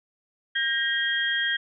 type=tone cluster; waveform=sine; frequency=1608 / 1880 / 3233 Hz; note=G6 / A#6 / G#7; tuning=+44 / +14 / -47 cents; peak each=-27 dBFS; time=0.55-1.57 s; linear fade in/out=10 ms; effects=none